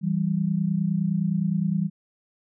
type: tone pair together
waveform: sine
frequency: 164.81 / 194.56 Hz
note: E3 / G3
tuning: 0 / -13 cents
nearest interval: minor third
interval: 287 cents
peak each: -24 dBFS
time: 0.01-1.9 s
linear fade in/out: 50 ms
effects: none